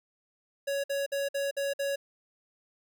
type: tone bursts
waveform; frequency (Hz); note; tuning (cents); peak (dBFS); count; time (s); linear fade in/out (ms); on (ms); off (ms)
square; 558; C#5; +11; -29; 6; 0.67-1.96; 10; 170; 54
effects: none